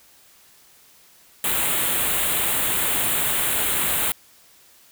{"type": "band-stop noise", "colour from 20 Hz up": "white", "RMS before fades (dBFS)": -22, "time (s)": [1.44, 4.12], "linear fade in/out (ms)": 2, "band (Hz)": [3800, 7600], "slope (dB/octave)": 48, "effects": ["white hiss -53 dBFS RMS until 4.91 s"]}